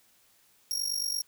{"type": "tone with amplitude modulation", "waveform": "sawtooth", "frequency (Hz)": 5588, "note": "F8", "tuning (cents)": 0, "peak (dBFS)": -23, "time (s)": [0.71, 1.22], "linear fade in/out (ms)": 0, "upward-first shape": "sine", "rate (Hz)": 48.8, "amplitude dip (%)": 80, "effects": ["white hiss -64 dBFS RMS until 1.27 s"]}